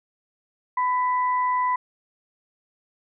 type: tone pair together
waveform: sine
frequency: 1001 / 1975.5 Hz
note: B5 / B6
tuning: +23 / 0 cents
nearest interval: octave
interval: 1177 cents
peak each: -20 / -32 dBFS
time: 0.77-1.76 s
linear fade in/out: 5 ms
effects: none